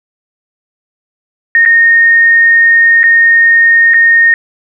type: tone with dropouts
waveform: sine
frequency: 1845 Hz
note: A#6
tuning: 18 cents flat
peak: -3 dBFS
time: 1.55-4.34 s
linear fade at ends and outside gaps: 1 ms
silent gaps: 1.652-1.659 / 3.032-3.039 / 3.937-3.942 s
effects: none